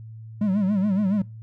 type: tone with vibrato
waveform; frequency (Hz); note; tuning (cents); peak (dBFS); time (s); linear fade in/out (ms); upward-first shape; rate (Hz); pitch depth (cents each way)
triangle; 198.9; G3; +25; -17; 0.41-1.22; 5; sine; 7.1; 130
effects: noise-tail reverb RT60 0.3 s tail -23 dB re dry + added 111 Hz sine -37 dBFS peak until 1.42 s